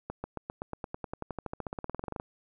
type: accelerating click train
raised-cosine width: 1 ms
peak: -21 dBFS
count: 28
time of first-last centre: 0.1-2.199 s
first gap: 140 ms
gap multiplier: 0.95
effects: none